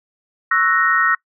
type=chord; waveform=sine; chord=F# dominant seventh; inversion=second; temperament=equal; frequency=1108.7 / 1318.5 / 1480 / 1864.7 Hz; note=C#6 / E6 / F#6 / A#6; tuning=0 / 0 / 0 / 0 cents; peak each=-23 / -17 / -20 / -17 dBFS; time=0.51-1.15 s; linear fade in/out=5 ms; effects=noise-tail reverb RT60 0.1 s tail -23 dB re dry